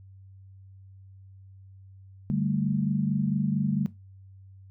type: chord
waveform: sine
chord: D suspended fourth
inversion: none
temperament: just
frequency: 146.83 / 195.78 / 220.2 Hz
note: D3 / G3 / A3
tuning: 0 / -2 / +2 cents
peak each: -27 / -28 / -29 dBFS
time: 2.3-3.86 s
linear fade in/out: 0 ms
effects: noise-tail reverb RT60 0.2 s tail -17 dB re dry + added 96 Hz sine -47 dBFS peak until 4.7 s